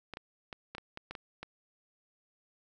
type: clicks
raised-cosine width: 0.3 ms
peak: -25 dBFS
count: 9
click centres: 0.137 / 0.171 / 0.528 / 0.75 / 0.782 / 0.974 / 1.11 / 1.152 / 1.43 s
effects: none